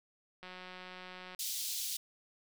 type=click train; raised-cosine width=0.3 ms; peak=-32 dBFS; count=169; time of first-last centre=0.43-1.348 s; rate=183 Hz
type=high-pass noise; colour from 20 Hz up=pink; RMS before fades=-38 dBFS; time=1.39-1.97 s; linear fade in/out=5 ms; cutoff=3600 Hz; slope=24 dB/octave
effects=none